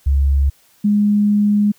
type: tone pair in turn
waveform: sine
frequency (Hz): 69.3 / 206.8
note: C#2 / G#3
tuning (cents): 0 / -7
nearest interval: octave + perfect fifth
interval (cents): 1893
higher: second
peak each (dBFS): -11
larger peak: neither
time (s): 0.06-0.5 / 0.84-1.72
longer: second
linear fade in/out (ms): 10
effects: white hiss -54 dBFS RMS until 1.78 s